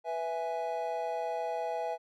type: chord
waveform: triangle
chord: E major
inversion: second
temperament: equal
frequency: 493.9 / 659.3 / 830.6 Hz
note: B4 / E5 / G#5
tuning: 0 / 0 / 0 cents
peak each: -36 / -33 / -34 dBFS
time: 0.04-1.98 s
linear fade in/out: 50 ms
effects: none